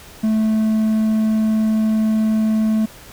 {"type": "tone", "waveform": "triangle", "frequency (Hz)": 218.3, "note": "A3", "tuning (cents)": -13, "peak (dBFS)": -12, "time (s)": [0.23, 2.86], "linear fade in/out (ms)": 10, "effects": ["pink hiss -41 dBFS RMS until 3.12 s"]}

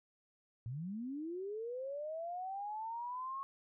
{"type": "linear sweep", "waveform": "sine", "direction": "up", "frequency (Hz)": [108.6, 1100], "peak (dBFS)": -39, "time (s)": [0.66, 3.43], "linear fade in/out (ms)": 0, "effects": []}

